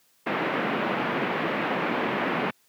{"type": "band-pass noise", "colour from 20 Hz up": "pink", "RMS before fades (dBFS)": -27, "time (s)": [0.26, 2.51], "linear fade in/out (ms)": 10, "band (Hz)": [180, 2500], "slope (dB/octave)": 24, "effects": ["white hiss -64 dBFS RMS until 2.68 s", "high-pass 100 Hz 12 dB/octave"]}